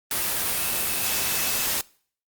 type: tone in noise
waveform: sine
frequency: 2602 Hz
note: E7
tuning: 23 cents flat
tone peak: -36 dBFS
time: 0.56-1.66 s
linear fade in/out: 2 ms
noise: white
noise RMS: -25 dBFS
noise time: 0.11-1.81 s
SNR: -14 dB
effects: noise-tail reverb RT60 0.5 s tail -23 dB re dry + Opus 32 kbps